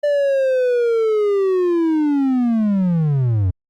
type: linear sweep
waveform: triangle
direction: down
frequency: 590 to 87.31 Hz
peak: -12 dBFS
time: 0.03-3.51 s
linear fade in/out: 10 ms
effects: Opus 48 kbps